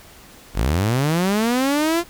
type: linear sweep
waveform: sawtooth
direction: up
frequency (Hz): 40.66 to 350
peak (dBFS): -13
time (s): 0.54-2.04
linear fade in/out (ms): 50
effects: pink hiss -45 dBFS RMS until 2.09 s